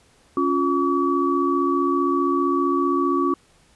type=tone cluster; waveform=sine; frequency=277.9 / 353.2 / 1140 Hz; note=C#4 / F4 / C#6; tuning=+4 / +20 / +48 cents; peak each=-22 dBFS; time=0.37-3.34 s; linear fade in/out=2 ms; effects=pink hiss -57 dBFS RMS until 3.75 s + resampled to 24000 Hz